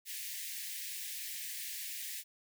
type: high-pass noise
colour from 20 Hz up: white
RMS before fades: -42 dBFS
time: 0.05-2.24 s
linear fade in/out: 50 ms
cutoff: 1700 Hz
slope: 96 dB/octave
effects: none